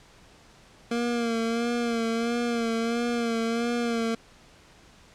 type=tone with vibrato; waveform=25% pulse; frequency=233.1 Hz; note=A#3; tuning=in tune; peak=-21 dBFS; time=0.91-4.15 s; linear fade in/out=5 ms; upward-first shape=sine; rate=1.5 Hz; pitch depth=43 cents each way; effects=pink hiss -54 dBFS RMS until 5.14 s + low-pass 7000 Hz 12 dB/octave